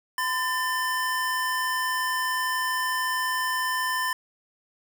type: tone pair together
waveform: square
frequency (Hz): 1017 / 1783.6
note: C6 / A6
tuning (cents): -50 / +23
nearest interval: minor seventh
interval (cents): 973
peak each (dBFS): -28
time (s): 0.18-4.13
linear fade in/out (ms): 2
effects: 9-bit